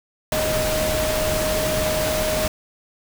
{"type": "tone in noise", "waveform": "sine", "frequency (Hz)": 622.3, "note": "D#5", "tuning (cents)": 0, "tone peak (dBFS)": -22, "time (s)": [0.32, 2.48], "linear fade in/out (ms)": 2, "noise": "pink", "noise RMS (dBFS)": -24, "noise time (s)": [0.32, 2.48], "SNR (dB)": -1, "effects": []}